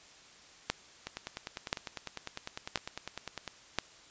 two click trains, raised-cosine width 0.2 ms, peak -20 / -11 dBFS, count 25 / 4, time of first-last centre 1.07-3.477 / 0.7-3.786 s, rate 9.97 / 0.972 Hz, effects white hiss -56 dBFS RMS until 4.1 s + resampled to 16000 Hz

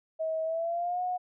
sine tone with pitch glide, 640 to 726.7 Hz, D#5 to F#5, +49 to -31 cents, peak -28 dBFS, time 0.19-1.18 s, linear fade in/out 20 ms, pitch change +220 cents, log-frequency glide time 0.44-1.02 s, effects none

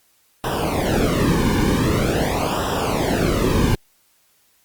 brown noise with flanger, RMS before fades -19 dBFS, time 0.44-3.75 s, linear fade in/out 0 ms, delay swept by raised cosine 0.45 to 1.55 ms, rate 0.45 Hz, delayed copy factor -1, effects white hiss -60 dBFS RMS until 4.64 s + Opus 48 kbps

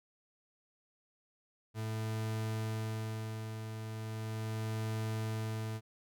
40% pulse tone with tremolo, 110 Hz, A2, in tune, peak -33 dBFS, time 1.74-5.81 s, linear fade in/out 50 ms, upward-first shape sine, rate 0.38 Hz, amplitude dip 50%, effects none

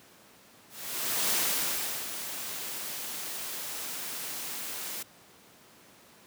white noise with ADSR envelope, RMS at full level -27 dBFS, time 0.69-5.03 s, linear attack 620 ms, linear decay 750 ms, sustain -10 dB, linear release 6 ms, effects pink hiss -56 dBFS RMS until 6.26 s + high-pass 150 Hz 12 dB/octave

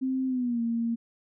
sine tone with pitch glide, 261.6 to 231.7 Hz, C4 to A#3, 0 to -10 cents, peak -25 dBFS, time 0.01-0.96 s, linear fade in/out 20 ms, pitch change -210 cents, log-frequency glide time 0.27-0.61 s, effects none

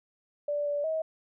sine tone with pitch steps, 584 / 580 / 637 Hz, D5 / D5 / D#5, -10 / -22 / +41 cents, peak -27 dBFS, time 0.48-1.02 s, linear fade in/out 5 ms, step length 180 ms, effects none

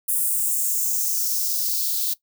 violet noise with high-pass filter sweep, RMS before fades -23 dBFS, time 0.08-2.14 s, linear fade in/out 10 ms, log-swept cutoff 9600 to 3800 Hz, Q 2.8, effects noise-tail reverb RT60 0.1 s tail -18 dB re dry

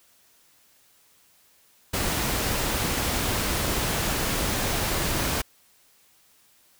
pink noise, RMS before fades -26 dBFS, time 1.93-5.42 s, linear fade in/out 10 ms, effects white hiss -60 dBFS RMS until 6.79 s

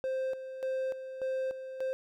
triangle tone with tremolo, 524 Hz, C5, 2 cents sharp, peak -28 dBFS, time 0.04-1.93 s, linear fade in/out 0 ms, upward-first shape square, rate 1.7 Hz, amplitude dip 65%, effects none

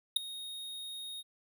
square tone with ADSR envelope, 3729 Hz, A#7, in tune, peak -21 dBFS, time 0.16-1.23 s, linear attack 6 ms, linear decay 7 ms, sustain -20 dB, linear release 32 ms, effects none

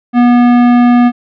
sine tone with tanh clipping, 242.7 Hz, B3, 30 cents flat, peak -6 dBFS, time 0.13-1.12 s, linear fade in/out 50 ms, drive 16 dB, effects none

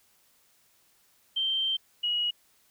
sine tone pair in turn, 3136 / 2903 Hz, G7 / F#7, 0 / -34 cents, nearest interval minor second, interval 134 cents, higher first, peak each -25 dBFS, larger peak neither, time 1.36-1.77 / 2.03-2.31 s, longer first, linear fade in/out 10 ms, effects white hiss -65 dBFS RMS until 2.7 s

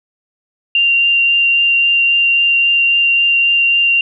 sine tone with vibrato, 2776 Hz, F7, 11 cents flat, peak -9 dBFS, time 0.75-4.01 s, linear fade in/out 2 ms, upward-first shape triangle, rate 3.7 Hz, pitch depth 10 cents each way, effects none

